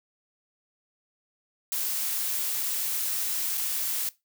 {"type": "noise with dropouts", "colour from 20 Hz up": "blue", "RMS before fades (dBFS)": -29, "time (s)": [1.72, 4.09], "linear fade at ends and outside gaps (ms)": 0, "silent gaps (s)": [3.574, 3.578], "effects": ["noise-tail reverb RT60 0.2 s tail -19 dB re dry"]}